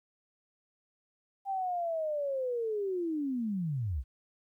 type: linear sweep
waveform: sine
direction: down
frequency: 794 to 55 Hz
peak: -30 dBFS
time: 1.45-4.04 s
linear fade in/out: 50 ms
effects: 12-bit